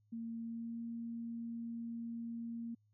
sine tone with pitch glide, 229.1 to 232 Hz, A#3 to A#3, -30 to -8 cents, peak -40 dBFS, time 0.12-2.75 s, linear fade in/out 10 ms, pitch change +22 cents, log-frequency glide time 0.4-0.81 s, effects added 105 Hz sine -70 dBFS peak until 2.93 s

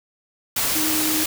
sine tone in noise, 311.1 Hz, D#4, in tune, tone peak -24 dBFS, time 0.75-1.24 s, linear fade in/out 5 ms, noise white, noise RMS -22 dBFS, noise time 0.56-1.26 s, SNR -5 dB, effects none

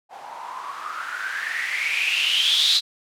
violet noise with low-pass filter sweep, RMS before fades -24 dBFS, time 0.09-2.81 s, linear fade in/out 50 ms, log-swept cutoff 760 to 4000 Hz, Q 8.9, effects none

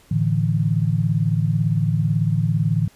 sine chord, A suspended fourth, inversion none, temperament equal with one note detuned, 110.32 / 146.83 / 164.81 Hz, A2 / D3 / E3, +5 / 0 / 0 cents, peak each -21 dBFS, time 0.11-2.88 s, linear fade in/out 5 ms, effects pink hiss -53 dBFS RMS until 2.95 s + resampled to 32000 Hz

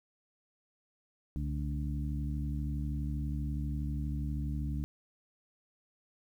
harmonic tone with a mistuned harmonic, 72.4 Hz, D2, 24 cents flat, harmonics 1 / 2 / 3 / 4, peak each -34 / -37 / -42 / -43 dBFS, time 1.36-4.84 s, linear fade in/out 0 ms, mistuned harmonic 1, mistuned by -100 cents, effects 11-bit

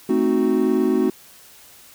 triangle chord, A diminished seventh, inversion none, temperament equal, 220 / 261.6 / 311.1 / 370 Hz, A3 / C4 / Eb4 / Gb4, 0 / 0 / 0 / 0 cents, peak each -21 / -19 / -21 / -18 dBFS, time 0.09-1.1 s, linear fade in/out 5 ms, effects white hiss -47 dBFS RMS until 1.94 s

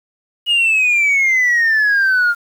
sine exponential sweep, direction down, 2900 to 1396.9 Hz, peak -9 dBFS, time 0.46-2.35 s, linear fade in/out 50 ms, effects tanh soft clip ceiling -9 dBFS + 7-bit

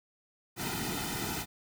pink noise with comb filter, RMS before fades -35 dBFS, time 0.56-1.46 s, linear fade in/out 50 ms, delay 1.8 ms, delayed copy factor -0.9, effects none

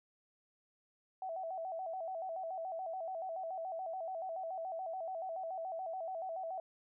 sine tone with vibrato, 704 Hz, F5, 14 cents sharp, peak -38 dBFS, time 1.22-6.6 s, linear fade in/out 2 ms, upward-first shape square, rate 7 Hz, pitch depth 120 cents each way, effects none

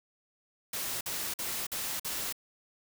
white noise bursts, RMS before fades -35 dBFS, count 5, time 0.73-2.326 s, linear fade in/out 5 ms, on 280 ms, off 49 ms, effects none

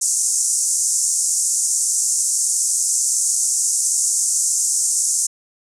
pink band-pass noise, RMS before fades -19 dBFS, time 0.01-5.27 s, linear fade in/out 10 ms, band 6200 to 9500 Hz, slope 48 dB/octave, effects none

